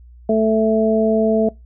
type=harmonic tone; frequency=219.9 Hz; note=A3; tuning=1 cent flat; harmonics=1 / 2 / 3; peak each=-17 / -17 / -17 dBFS; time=0.29-1.49 s; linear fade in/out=5 ms; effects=noise-tail reverb RT60 0.2 s tail -23 dB re dry + added 60 Hz sine -40 dBFS peak until 1.65 s